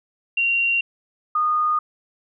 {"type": "tone pair in turn", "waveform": "sine", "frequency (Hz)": [2758, 1228.5], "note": ["F7", "D#6"], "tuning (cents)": [-22, -22], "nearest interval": "octave + major second", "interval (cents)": 1400, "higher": "first", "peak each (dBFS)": -17, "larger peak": "neither", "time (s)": [[0.37, 0.81], [1.35, 1.79]], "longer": "neither", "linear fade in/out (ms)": 5, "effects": []}